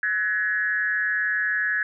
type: tone with frequency modulation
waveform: sine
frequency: 1689 Hz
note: G#6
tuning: 29 cents sharp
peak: -21 dBFS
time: 0.03-1.83 s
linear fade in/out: 2 ms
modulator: 189 Hz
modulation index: 0.79
effects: none